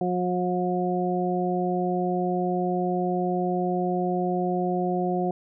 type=harmonic tone; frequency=180 Hz; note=F#3; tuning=47 cents flat; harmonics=1 / 2 / 3 / 4; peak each=-27 / -27 / -33 / -28 dBFS; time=0.01-5.31 s; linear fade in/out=2 ms; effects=none